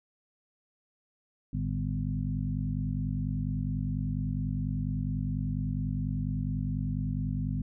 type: harmonic tone with a mistuned harmonic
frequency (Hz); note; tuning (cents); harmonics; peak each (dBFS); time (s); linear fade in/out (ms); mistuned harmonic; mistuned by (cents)
50; G1; +35; 1 / 2 / 3 / 4 / 5; -35 / -34 / -33 / -37 / -37; 1.53-7.62; 5; 2; +96
effects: none

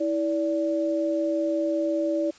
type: tone pair together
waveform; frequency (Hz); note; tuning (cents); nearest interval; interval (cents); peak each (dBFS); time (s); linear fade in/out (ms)
sine; 325.4 / 579.8; E4 / D5; -22 / -22; minor seventh; 1000; -25; 0-2.31; 10
effects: white hiss -52 dBFS RMS until 2.38 s + resampled to 16000 Hz

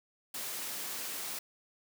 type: high-pass noise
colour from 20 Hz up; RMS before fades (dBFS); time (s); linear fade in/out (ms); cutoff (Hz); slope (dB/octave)
white; -39; 0.34-1.39; 5; 170; 12
effects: none

